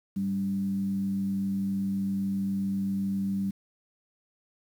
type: tone with frequency modulation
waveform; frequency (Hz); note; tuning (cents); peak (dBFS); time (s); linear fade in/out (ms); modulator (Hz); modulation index
sine; 196; G3; 0; -26; 0.16-3.51; 10; 92.4; 0.31
effects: 9-bit